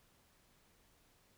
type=silence; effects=pink hiss -70 dBFS RMS until 1.37 s